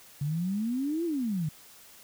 sine exponential two-way sweep, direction up then down, 139 to 349.2 to 146.3 Hz, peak -27 dBFS, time 0.21-1.49 s, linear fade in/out 5 ms, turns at 1.05 s, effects white hiss -53 dBFS RMS until 2.03 s

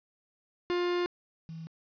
45% pulse / sine tone pair in turn, 353.1 / 162.65 Hz, F4 / E3, +19 / -23 cents, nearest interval octave + minor second, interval 1342 cents, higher first, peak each -27 / -39 dBFS, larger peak first, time 0.7-1.06 / 1.49-1.67 s, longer first, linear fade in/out 0 ms, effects resampled to 11025 Hz + 10-bit

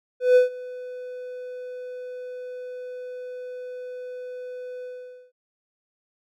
triangle tone with ADSR envelope, 500 Hz, B4, 21 cents sharp, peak -9 dBFS, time 0.2-5.32 s, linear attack 160 ms, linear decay 130 ms, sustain -22 dB, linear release 480 ms, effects none

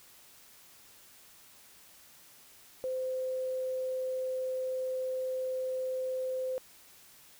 sine tone, 516 Hz, C5, 24 cents flat, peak -31 dBFS, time 2.84-6.58 s, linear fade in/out 0 ms, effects white hiss -57 dBFS RMS until 7.39 s

